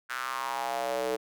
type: tone with high-pass filter sweep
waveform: square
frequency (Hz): 63.4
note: B1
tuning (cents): +46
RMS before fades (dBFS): -32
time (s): 0.09-1.17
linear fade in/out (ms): 20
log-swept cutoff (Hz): 1500 to 440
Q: 4.1
effects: none